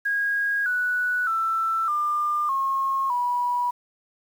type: tone with pitch steps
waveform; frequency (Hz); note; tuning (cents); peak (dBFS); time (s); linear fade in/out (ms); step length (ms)
sine; 1639 / 1477.1 / 1331.3 / 1199.8 / 1081.3 / 974.6; G#6 / F#6 / E6 / D6 / C#6 / B5; -23 / -3 / +17 / +37 / -43 / -23; -21; 0.05-3.71; 10; 610
effects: 8-bit